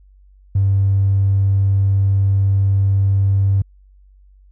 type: tone with tanh clipping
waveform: triangle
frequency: 98 Hz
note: G2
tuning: in tune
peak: -11 dBFS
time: 0.55-3.62 s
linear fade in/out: 5 ms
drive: 1 dB
effects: added 48 Hz sine -45 dBFS peak until 4.51 s